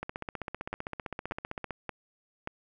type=two click trains; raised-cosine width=0.5 ms; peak=-20 / -19 dBFS; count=27 / 4; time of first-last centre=0.03-1.707 / 0.73-2.474 s; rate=15.5 / 1.72 Hz; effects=none